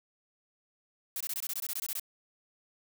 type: noise bursts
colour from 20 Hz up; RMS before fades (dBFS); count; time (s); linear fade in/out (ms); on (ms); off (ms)
blue; -35; 13; 1.16-1.997; 2; 45; 21
effects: none